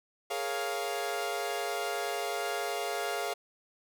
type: chord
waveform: sawtooth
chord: Bb minor seventh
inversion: third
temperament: equal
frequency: 415.3 / 466.2 / 554.4 / 698.5 Hz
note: Ab4 / Bb4 / Db5 / F5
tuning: 0 / 0 / 0 / 0 cents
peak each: -33 / -36 / -35 / -31 dBFS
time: 0.3-3.34 s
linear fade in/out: 10 ms
effects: none

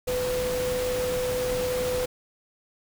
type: tone in noise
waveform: sine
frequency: 501 Hz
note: B4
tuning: 25 cents sharp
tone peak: -25 dBFS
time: 0.07-2.06 s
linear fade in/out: 10 ms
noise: pink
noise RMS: -33 dBFS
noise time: 0.07-2.06 s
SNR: +5 dB
effects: none

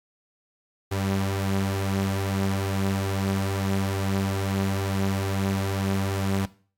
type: tone pair together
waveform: sawtooth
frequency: 96.85 / 196 Hz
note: G2 / G3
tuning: -20 / 0 cents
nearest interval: octave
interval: 1220 cents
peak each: -21 / -26 dBFS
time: 0.91-6.46 s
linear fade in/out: 10 ms
effects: noise-tail reverb RT60 0.4 s tail -18 dB re dry + AAC 64 kbps

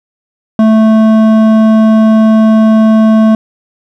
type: tone with hard clipping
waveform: triangle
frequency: 219.6 Hz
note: A3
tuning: 3 cents flat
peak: -5 dBFS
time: 0.59-3.35 s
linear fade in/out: 2 ms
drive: 14 dB
effects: none

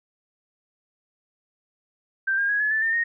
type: tone with pitch steps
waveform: sine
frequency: 1568 / 1613 / 1659.3 / 1707 / 1756 / 1806.4 / 1858.2 Hz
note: G6 / G6 / G#6 / G#6 / A6 / A6 / A#6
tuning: 0 / +49 / -2 / +47 / -4 / +45 / -6 cents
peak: -20 dBFS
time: 2.27-3.04 s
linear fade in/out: 10 ms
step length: 110 ms
effects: none

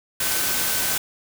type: tone in noise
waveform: sine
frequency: 1525 Hz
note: G6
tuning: 48 cents flat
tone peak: -34 dBFS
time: 0.2-0.98 s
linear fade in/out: 5 ms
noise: white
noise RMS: -23 dBFS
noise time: 0.2-0.98 s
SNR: -14 dB
effects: none

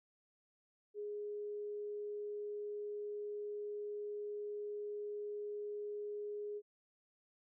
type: tone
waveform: sine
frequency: 415.2 Hz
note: G#4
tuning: in tune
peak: -40 dBFS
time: 0.94-6.62 s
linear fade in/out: 50 ms
effects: none

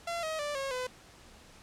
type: tone with pitch steps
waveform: sawtooth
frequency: 682 / 632.7 / 586.9 / 544.4 / 505.1 Hz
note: F5 / D#5 / D5 / C#5 / B4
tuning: -41 / +29 / -1 / -31 / +39 cents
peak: -29 dBFS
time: 0.07-0.87 s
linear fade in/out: 5 ms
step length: 160 ms
effects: pink hiss -55 dBFS RMS until 1.62 s + low-pass 9000 Hz 12 dB/octave

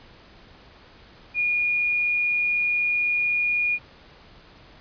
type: tone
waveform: sine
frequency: 2436 Hz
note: D#7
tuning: 37 cents flat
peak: -20 dBFS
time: 1.34-3.79 s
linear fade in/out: 50 ms
effects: pink hiss -50 dBFS RMS until 4.8 s + resampled to 11025 Hz

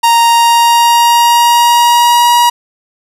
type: tone with pitch glide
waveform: 45% pulse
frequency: 932.3 to 958 Hz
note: A#5 to A#5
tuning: 0 to +47 cents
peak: -5 dBFS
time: 0.03-2.5 s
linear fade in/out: 10 ms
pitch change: +47 cents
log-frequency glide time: 0.21-2.31 s
effects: resampled to 32000 Hz + 7-bit

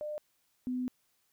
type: tone pair in turn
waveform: sine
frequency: 601 / 251.7 Hz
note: D5 / B3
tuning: +40 / +33 cents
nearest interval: octave + minor third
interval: 1507 cents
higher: first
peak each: -35 / -31 dBFS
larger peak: second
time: 0.01-0.18 / 0.67-0.88 s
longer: second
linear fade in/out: 0 ms
effects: white hiss -74 dBFS RMS until 1.32 s

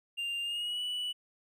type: tone with pitch glide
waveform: triangle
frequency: 2794 to 2955 Hz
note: F7 to F#7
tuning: 0 to -3 cents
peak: -31 dBFS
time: 0.17-1.13 s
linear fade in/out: 20 ms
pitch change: +97 cents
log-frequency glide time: 0.42-0.81 s
effects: none

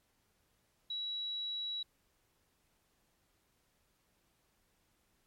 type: tone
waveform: sine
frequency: 3900 Hz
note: B7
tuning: 23 cents flat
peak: -36 dBFS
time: 0.9-1.83 s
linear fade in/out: 5 ms
effects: pink hiss -75 dBFS RMS until 5.26 s + MP3 64 kbps

